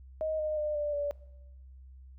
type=tone with pitch steps; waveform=sine; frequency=627 / 614.5 / 602.2 / 590.1 / 578.3 Hz; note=D#5 / D#5 / D5 / D5 / D5; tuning=+13 / -22 / +43 / +8 / -27 cents; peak=-29 dBFS; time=0.21-1.11 s; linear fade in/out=0 ms; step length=180 ms; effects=noise-tail reverb RT60 1.0 s tail -22 dB re dry + added 65 Hz sine -48 dBFS peak until 2.18 s